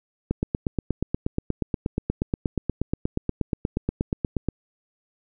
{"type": "click train", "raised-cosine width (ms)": 3, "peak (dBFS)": -10, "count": 36, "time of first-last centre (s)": [0.31, 4.487], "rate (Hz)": 8.38, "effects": []}